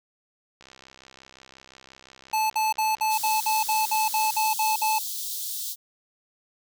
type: click train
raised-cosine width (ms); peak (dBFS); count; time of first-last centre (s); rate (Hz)
0.2; -30; 248; 0.61-4.37; 65.7
type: tone bursts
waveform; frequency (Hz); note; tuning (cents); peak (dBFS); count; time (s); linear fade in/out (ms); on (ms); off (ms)
square; 870; A5; -20; -22; 12; 2.33-4.986; 5; 170; 56
type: high-pass noise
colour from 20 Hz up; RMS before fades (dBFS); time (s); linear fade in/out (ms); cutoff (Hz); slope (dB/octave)
white; -32; 3.09-5.76; 50; 3400; 48
effects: none